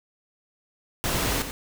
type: noise with echo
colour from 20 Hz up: pink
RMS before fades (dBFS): -26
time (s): 1.04-1.42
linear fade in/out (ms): 0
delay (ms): 90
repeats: 1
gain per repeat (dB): -8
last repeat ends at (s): 1.51
effects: none